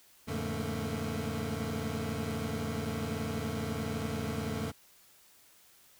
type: tone cluster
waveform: 25% pulse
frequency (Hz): 84.6 / 106 / 142.2 / 220.7 / 232.6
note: E2 / G#2 / C#3 / A3 / A#3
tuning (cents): +45 / +36 / +45 / +5 / -4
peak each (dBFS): -36 / -37 / -36 / -34 / -38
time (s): 0.27-4.72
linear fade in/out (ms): 20
effects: white hiss -61 dBFS RMS until 5.99 s